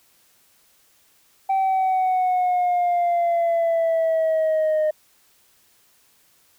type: exponential sweep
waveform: sine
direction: down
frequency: 775 to 614 Hz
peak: -15 dBFS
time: 1.49-4.91 s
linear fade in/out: 10 ms
effects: tanh soft clip ceiling -16 dBFS + white hiss -59 dBFS RMS until 6.58 s